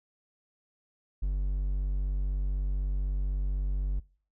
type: tone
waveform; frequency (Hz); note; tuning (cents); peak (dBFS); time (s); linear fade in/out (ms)
triangle; 48; G1; -36; -24; 1.22-4; 10
effects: noise-tail reverb RT60 0.5 s tail -25 dB re dry